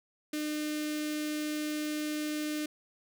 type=tone with notch filter; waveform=sawtooth; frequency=302.3 Hz; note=D#4; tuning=50 cents flat; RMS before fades=-34 dBFS; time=0.33-2.66 s; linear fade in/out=5 ms; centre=900 Hz; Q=0.62; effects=none